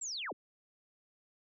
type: linear sweep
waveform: sine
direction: down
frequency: 7840 to 103.83 Hz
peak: -37 dBFS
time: 0.01-0.33 s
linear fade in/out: 10 ms
effects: none